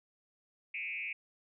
sine tone with frequency modulation, 2386 Hz, D7, 27 cents sharp, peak -36 dBFS, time 0.74-1.13 s, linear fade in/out 5 ms, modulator 170 Hz, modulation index 1.4, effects none

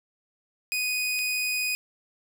sawtooth tone pair in turn, 2489 / 2489 Hz, D#7 / D#7, 0 / 0 cents, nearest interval unison, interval 0 cents, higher neither, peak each -22 dBFS, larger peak neither, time 0.72-1.19 / 1.19-1.75 s, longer second, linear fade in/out 0 ms, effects none

